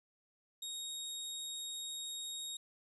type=tone; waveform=25% pulse; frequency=3751 Hz; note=A#7; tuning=10 cents sharp; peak=-37 dBFS; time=0.62-2.57 s; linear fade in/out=5 ms; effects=resampled to 32000 Hz + 13-bit